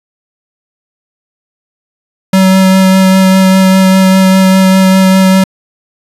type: tone with vibrato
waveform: square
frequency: 189.4 Hz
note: F#3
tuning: 41 cents sharp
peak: -4 dBFS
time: 2.33-5.44 s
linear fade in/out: 5 ms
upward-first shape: sine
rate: 5 Hz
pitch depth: 11 cents each way
effects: resampled to 32000 Hz